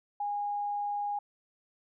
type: tone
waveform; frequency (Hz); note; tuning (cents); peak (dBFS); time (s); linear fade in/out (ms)
sine; 820; G#5; -22; -30; 0.2-1.19; 5
effects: none